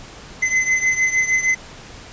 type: beating tone pair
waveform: square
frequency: 2041 / 2047.5 Hz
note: C7 / C7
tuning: -44 / -38 cents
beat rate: 6.5 Hz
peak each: -18 / -22 dBFS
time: 0.42-1.55 s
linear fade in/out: 10 ms
effects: pink hiss -39 dBFS RMS until 2.12 s + resampled to 16000 Hz